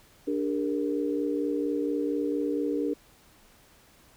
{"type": "chord", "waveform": "sine", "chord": "G minor", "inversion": "second", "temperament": "equal with one note detuned", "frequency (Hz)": [293.7, 401.9, 466.2], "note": ["D4", "G4", "Bb4"], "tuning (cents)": [0, 43, 0], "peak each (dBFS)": [-28, -32, -31], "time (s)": [0.27, 2.94], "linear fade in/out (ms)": 10, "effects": ["pink hiss -58 dBFS RMS until 4.16 s"]}